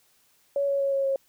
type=tone with pitch steps; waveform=sine; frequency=562 / 557.2 / 552.3 / 547.6 / 542.9 Hz; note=C#5 / C#5 / C#5 / C#5 / C#5; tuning=+24 / +9 / -6 / -21 / -36 cents; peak=-22 dBFS; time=0.56-1.16 s; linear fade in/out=2 ms; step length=120 ms; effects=white hiss -64 dBFS RMS until 1.28 s